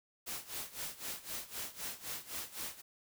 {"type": "noise with tremolo", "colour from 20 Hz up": "white", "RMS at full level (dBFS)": -40, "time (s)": [0.26, 2.82], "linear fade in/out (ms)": 20, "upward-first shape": "sine", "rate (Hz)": 3.9, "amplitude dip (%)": 85, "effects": []}